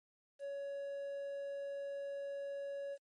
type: tone with quantisation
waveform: triangle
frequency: 560 Hz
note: C#5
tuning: 18 cents sharp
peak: -38 dBFS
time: 0.39-2.98 s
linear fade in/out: 50 ms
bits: 11
effects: MP3 48 kbps